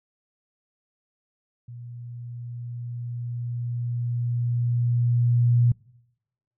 sine tone with level ramp, 120.1 Hz, B2, 48 cents flat, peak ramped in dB -37 to -15 dBFS, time 1.68-5.72 s, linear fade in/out 5 ms, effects noise-tail reverb RT60 0.9 s tail -25 dB re dry

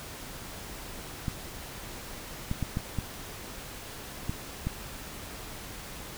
clicks, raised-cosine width 5 ms, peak -17 dBFS, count 7, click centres 1.282 / 2.514 / 2.627 / 2.771 / 2.987 / 4.295 / 4.67 s, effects pink hiss -42 dBFS RMS until 6.17 s

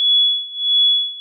sine tone with tremolo, 3390 Hz, G#7, 35 cents sharp, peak -10 dBFS, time 0-1.2 s, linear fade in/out 0 ms, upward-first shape sine, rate 1.5 Hz, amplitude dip 90%, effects none

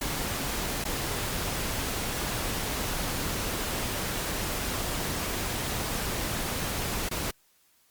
pink noise with dropouts, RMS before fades -31 dBFS, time 0.01-7.31 s, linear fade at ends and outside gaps 5 ms, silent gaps 0.841-0.85 / 7.09-7.111 s, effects white hiss -65 dBFS RMS until 7.9 s + Opus 48 kbps

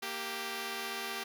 5% pulse tone pair together, 232.1 / 392 Hz, A#3 / G4, -7 / 0 cents, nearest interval major sixth, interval 907 cents, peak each -31 / -26 dBFS, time 0.02-1.24 s, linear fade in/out 10 ms, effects none

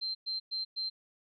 sine tone bursts, 4133 Hz, C8, 22 cents flat, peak -32 dBFS, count 4, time 0.01-0.9 s, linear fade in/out 20 ms, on 140 ms, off 110 ms, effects none

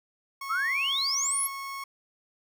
30% pulse tone, 1097 Hz, C#6, 18 cents flat, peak -32 dBFS, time 0.41-1.84 s, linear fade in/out 5 ms
sine exponential sweep, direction up, 1235 to 11890 Hz, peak -25 dBFS, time 0.49-1.48 s, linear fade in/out 20 ms
effects none

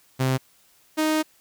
sawtooth tone pair in turn, 130.81 / 311.1 Hz, C3 / D#4, 0 / 0 cents, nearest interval octave + minor third, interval 1500 cents, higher second, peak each -16 dBFS, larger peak neither, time 0.19-0.38 / 0.97-1.23 s, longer second, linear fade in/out 20 ms, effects white hiss -59 dBFS RMS until 1.4 s

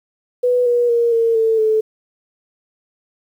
sine tone with pitch steps, 493.9 / 481.8 / 470 / 458.4 / 447.2 / 436.2 Hz, B4 / B4 / A#4 / A#4 / A4 / A4, 0 / -43 / +14 / -29 / +28 / -15 cents, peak -12 dBFS, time 0.43-1.81 s, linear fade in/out 10 ms, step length 230 ms, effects 8-bit

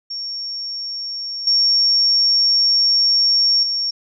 sine tone with level steps, 5510 Hz, F8, 24 cents flat, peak -24 / -12 / -18 dBFS, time 0.1-3.91 s, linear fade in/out 10 ms, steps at 1.47 / 3.63 s, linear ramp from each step 2 ms, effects none

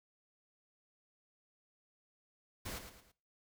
pink noise with echo, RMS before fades -43 dBFS, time 2.65-2.79 s, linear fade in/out 10 ms, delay 110 ms, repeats 3, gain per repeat -8 dB, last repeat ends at 3.12 s, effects noise-tail reverb RT60 0.4 s tail -20 dB re dry

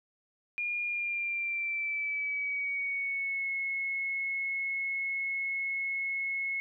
sine tone with pitch glide, 2421 to 2182 Hz, D#7 to C#7, -48 to -28 cents, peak -30 dBFS, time 0.58-6.6 s, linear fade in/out 0 ms, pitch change -180 cents, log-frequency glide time 0.85-3.5 s, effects none

